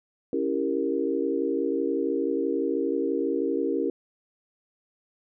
sine chord, C# diminished seventh, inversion none, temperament equal with one note detuned, 277.2 / 329.6 / 395.6 / 466.2 Hz, C#4 / E4 / G4 / Bb4, 0 / 0 / +16 / 0 cents, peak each -29 dBFS, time 0.33-3.9 s, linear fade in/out 2 ms, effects none

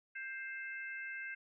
harmonic tone, 526 Hz, C5, 9 cents sharp, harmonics 3 / 4 / 5, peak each -43 / -46 / -50 dBFS, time 0.15-1.35 s, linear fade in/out 10 ms, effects none

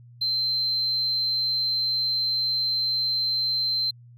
triangle tone, 4109 Hz, C8, 32 cents flat, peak -19 dBFS, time 0.21-3.91 s, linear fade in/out 10 ms, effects tanh soft clip ceiling -20 dBFS + added 120 Hz sine -46 dBFS peak until 4.17 s

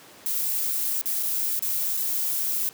violet noise with dropouts, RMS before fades -26 dBFS, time 0.26-2.69 s, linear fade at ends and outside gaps 0 ms, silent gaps 1.014-1.058 / 1.228-1.232 / 1.592-1.624 / 1.968-1.973 s, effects pink hiss -48 dBFS RMS until 2.73 s + high-pass 200 Hz 12 dB/octave

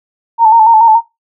sine tone with vibrato, 897 Hz, A5, 33 cents sharp, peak -3 dBFS, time 0.38-1.01 s, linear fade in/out 50 ms, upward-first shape square, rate 7 Hz, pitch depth 49 cents each way, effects noise-tail reverb RT60 0.2 s tail -20 dB re dry

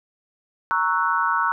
sine chord, F# dominant seventh, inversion first, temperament equal, 932.3 / 1108.7 / 1318.5 / 1480 Hz, A#5 / C#6 / E6 / F#6, 0 / 0 / 0 / 0 cents, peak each -24 dBFS, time 0.71-1.52 s, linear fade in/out 0 ms, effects none

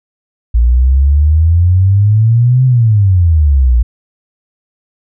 sine exponential two-way sweep, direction up then down, 56.8 to 130.81 to 56.8 Hz, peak -5 dBFS, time 0.54-3.83 s, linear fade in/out 10 ms, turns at 2.65 s, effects none

